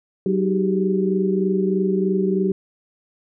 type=tone cluster; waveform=sine; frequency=189.1 / 310.7 / 379.4 / 402.6 Hz; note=F#3 / D#4 / F#4 / G4; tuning=+38 / -2 / +43 / +46 cents; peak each=-20 / -29 / -21 / -26 dBFS; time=0.26-2.52 s; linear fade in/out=2 ms; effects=none